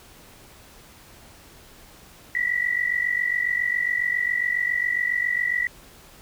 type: tone pair together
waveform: sine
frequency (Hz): 1928.2 / 1975.5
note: B6 / B6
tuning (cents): -42 / 0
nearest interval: unison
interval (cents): 42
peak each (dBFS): -24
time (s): 2.35-5.67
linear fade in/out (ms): 2
effects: pink hiss -49 dBFS RMS until 6.21 s